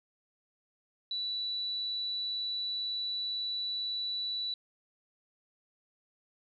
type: tone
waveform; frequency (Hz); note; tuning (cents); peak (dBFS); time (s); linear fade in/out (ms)
sine; 3951; B7; 0; -32; 1.11-4.54; 2
effects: none